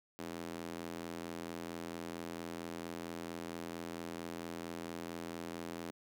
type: tone with high-pass filter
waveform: square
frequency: 42.21 Hz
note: E1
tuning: 42 cents sharp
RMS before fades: -44 dBFS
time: 0.19-5.91 s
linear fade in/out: 0 ms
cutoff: 270 Hz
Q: 1.3
effects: none

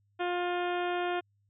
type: harmonic tone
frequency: 354.1 Hz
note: F4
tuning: 24 cents sharp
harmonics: 1 / 2 / 3 / 4 / 5 / 6 / 7 / 8 / 9 / 10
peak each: -32 / -33 / -41 / -39 / -43 / -49 / -44 / -49 / -47 / -53 dBFS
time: 0.19-1.21 s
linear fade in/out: 20 ms
effects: added 101 Hz sine -68 dBFS peak until 1.49 s

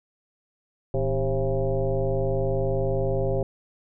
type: tone with frequency modulation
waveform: sine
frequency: 255 Hz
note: C4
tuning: 44 cents flat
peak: -21 dBFS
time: 0.94-3.43 s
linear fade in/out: 2 ms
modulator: 140 Hz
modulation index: 2.6
effects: none

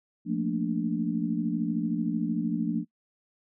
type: chord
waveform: sine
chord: Bb major seventh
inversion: second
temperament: equal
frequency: 174.61 / 220 / 233.1 / 293.7 Hz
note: F3 / A3 / Bb3 / D4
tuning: 0 / 0 / 0 / 0 cents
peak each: -31 dBFS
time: 0.25-2.85 s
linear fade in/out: 50 ms
effects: noise-tail reverb RT60 0.1 s tail -23 dB re dry

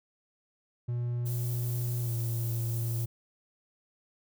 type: tone with pitch glide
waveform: triangle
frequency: 120.6 to 116.16 Hz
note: B2 to A#2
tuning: -41 to -6 cents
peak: -27 dBFS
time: 0.88-3.06 s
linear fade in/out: 10 ms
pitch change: -65 cents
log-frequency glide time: 2.01-2.14 s
type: noise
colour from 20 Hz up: violet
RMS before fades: -41 dBFS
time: 1.25-3.06 s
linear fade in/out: 20 ms
effects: none

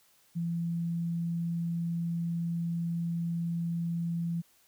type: tone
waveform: sine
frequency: 169 Hz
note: E3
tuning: 43 cents sharp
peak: -29 dBFS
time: 0.35-4.42 s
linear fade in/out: 20 ms
effects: white hiss -65 dBFS RMS until 4.67 s

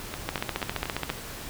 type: two click trains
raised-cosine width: 0.3 ms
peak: -11 / -16 dBFS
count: 13 / 5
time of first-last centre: 0.29-1.101 / 0.14-1.095 s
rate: 14.8 / 4.19 Hz
effects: pink hiss -39 dBFS RMS until 1.49 s

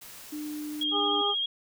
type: noise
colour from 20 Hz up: white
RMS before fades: -46 dBFS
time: 0.01-0.84 s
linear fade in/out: 10 ms
type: tone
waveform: sine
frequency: 300 Hz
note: D4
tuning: 37 cents sharp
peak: -33 dBFS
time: 0.32-1.22 s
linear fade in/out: 10 ms
type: tone with vibrato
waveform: sine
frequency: 3250 Hz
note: G#7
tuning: 38 cents flat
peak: -26 dBFS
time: 0.81-1.46 s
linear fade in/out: 5 ms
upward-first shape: triangle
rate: 13 Hz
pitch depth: 35 cents each way
type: harmonic tone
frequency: 407.7 Hz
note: G#4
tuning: 32 cents flat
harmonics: 1 / 2 / 3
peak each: -31 / -31 / -31 dBFS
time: 0.91-1.35 s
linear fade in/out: 50 ms
effects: none

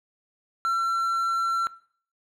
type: tone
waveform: triangle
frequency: 1353 Hz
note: E6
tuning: 45 cents sharp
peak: -20 dBFS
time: 0.65-1.67 s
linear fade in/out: 0 ms
effects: noise-tail reverb RT60 0.5 s tail -19 dB re dry

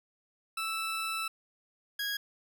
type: tone pair in turn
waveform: 20% pulse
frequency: 1318.5 / 1648.8 Hz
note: E6 / G#6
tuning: 0 / -13 cents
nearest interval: major third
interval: 387 cents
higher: second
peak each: -27 dBFS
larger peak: neither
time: 0.57-1.28 / 1.99-2.17 s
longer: first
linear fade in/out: 5 ms
effects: none

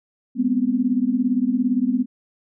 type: tone cluster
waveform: sine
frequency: 202.7 / 242.8 / 260.3 Hz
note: G#3 / B3 / C4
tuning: -42 / -29 / -9 cents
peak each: -27 / -20 / -21 dBFS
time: 0.35-2.06 s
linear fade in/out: 50 ms
effects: none

